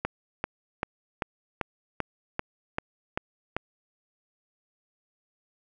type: click train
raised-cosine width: 0.5 ms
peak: -12 dBFS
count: 10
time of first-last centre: 0.05-3.566 s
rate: 2.56 Hz
effects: none